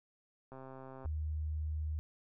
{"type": "click train", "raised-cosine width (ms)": 1, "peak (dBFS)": -36, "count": 72, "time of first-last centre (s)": [0.52, 1.058], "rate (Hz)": 132}
{"type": "tone", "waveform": "sine", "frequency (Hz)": 77, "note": "D#2", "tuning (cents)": -17, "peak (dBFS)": -34, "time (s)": [1.05, 1.99], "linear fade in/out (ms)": 0}
{"effects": []}